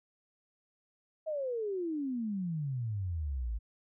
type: exponential sweep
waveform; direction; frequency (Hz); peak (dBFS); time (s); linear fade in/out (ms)
sine; down; 646 to 51.91; -32; 1.26-3.59; 20
effects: none